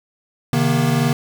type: tone cluster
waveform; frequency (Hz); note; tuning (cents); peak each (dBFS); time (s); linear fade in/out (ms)
square; 133 / 155.4 / 237.1; C3 / D#3 / A#3; +29 / -2 / +30; -20; 0.53-1.13; 2
effects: 7-bit